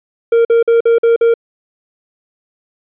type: tone bursts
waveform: triangle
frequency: 463.5 Hz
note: A#4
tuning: 10 cents flat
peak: -5 dBFS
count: 6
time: 0.32-1.34 s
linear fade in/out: 5 ms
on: 130 ms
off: 48 ms
effects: resampled to 8000 Hz